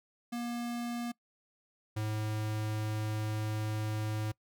square tone pair in turn, 238.3 / 107.66 Hz, A#3 / A2, +38 / -37 cents, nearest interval octave + major second, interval 1375 cents, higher first, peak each -35 / -33 dBFS, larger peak second, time 0.32-1.12 / 1.96-4.32 s, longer second, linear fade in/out 10 ms, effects noise-tail reverb RT60 0.1 s tail -23 dB re dry

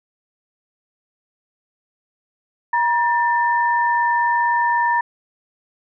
sine tone pair together, 949.4 / 1788 Hz, A#5 / A6, +31 / +27 cents, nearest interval major seventh, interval 1096 cents, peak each -16 / -21 dBFS, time 2.73-5.01 s, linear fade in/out 5 ms, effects none

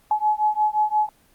sine beating tone pair, 848 / 853.7 Hz, G#5 / G#5, +36 / +47 cents, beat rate 5.7 Hz, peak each -21 dBFS, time 0.11-1.09 s, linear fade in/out 2 ms, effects pink hiss -58 dBFS RMS until 1.34 s + Opus 24 kbps

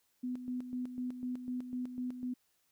sine tone with tremolo, 250 Hz, B3, 21 cents sharp, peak -34 dBFS, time 0.23-2.34 s, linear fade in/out 10 ms, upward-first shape square, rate 4 Hz, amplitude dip 60%, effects white hiss -75 dBFS RMS until 2.71 s

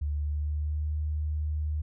sine tone with pitch glide, 73.42 to 76.01 Hz, D2 to D#2, 0 to -40 cents, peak -27 dBFS, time 0.01-1.82 s, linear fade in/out 10 ms, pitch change +60 cents, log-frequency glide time 0.11-0.92 s, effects none

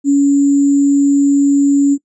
sine tone with sample-and-hold, 281 Hz, C#4, 24 cents sharp, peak -7 dBFS, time 0.04-1.98 s, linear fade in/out 50 ms, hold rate 7350 Hz, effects noise-tail reverb RT60 0.1 s tail -20 dB re dry + resampled to 22050 Hz

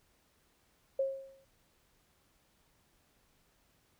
sine tone with exponential decay, 540 Hz, C#5, 45 cents flat, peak -26 dBFS, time 0.99-1.45 s, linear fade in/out 5 ms, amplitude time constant 100 ms, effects pink hiss -71 dBFS RMS until 3.99 s

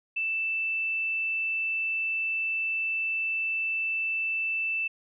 sine tone, 2650 Hz, E7, 9 cents sharp, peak -26 dBFS, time 0.16-4.88 s, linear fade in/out 10 ms, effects none

